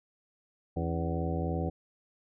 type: harmonic tone with a mistuned harmonic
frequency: 83.2 Hz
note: E2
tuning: 17 cents sharp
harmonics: 1 / 2 / 3 / 4 / 5 / 6 / 7 / 9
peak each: -33 / -34 / -39 / -39 / -41 / -39 / -42 / -40 dBFS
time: 0.76-1.7 s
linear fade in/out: 10 ms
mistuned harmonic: 3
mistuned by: +120 cents
effects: none